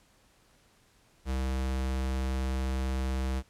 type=tone; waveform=square; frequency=65.41 Hz; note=C2; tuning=in tune; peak=-29 dBFS; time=1.25-3.43 s; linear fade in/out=50 ms; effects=pink hiss -64 dBFS RMS until 3.49 s + low-pass 11000 Hz 12 dB/octave